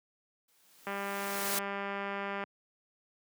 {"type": "noise with exponential growth", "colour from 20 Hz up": "white", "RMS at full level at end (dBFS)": -31, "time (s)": [0.48, 1.59], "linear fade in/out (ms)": 5, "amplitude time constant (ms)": 240}
{"type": "click train", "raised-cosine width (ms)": 0.5, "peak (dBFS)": -22, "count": 313, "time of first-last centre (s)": [0.87, 2.438], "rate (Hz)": 199}
{"effects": ["high-pass 150 Hz 12 dB/octave"]}